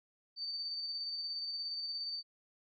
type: tone with tremolo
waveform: sine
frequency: 4581 Hz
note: D8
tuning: 44 cents flat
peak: -36 dBFS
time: 0.36-2.23 s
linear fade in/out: 50 ms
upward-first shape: square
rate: 17 Hz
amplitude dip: 25%
effects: none